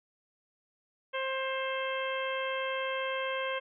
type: harmonic tone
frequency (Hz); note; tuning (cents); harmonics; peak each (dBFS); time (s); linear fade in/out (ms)
529; C5; +19; 1 / 2 / 3 / 4 / 5 / 6; -34 / -37 / -39 / -40 / -41 / -42; 1.13-3.6; 20
effects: none